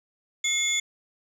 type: tone cluster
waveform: sine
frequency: 2151 / 3461 / 6920 Hz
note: C7 / A7 / A8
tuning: +47 / -29 / -30 cents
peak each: -26 dBFS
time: 0.44-0.8 s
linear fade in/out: 5 ms
effects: tanh soft clip ceiling -16 dBFS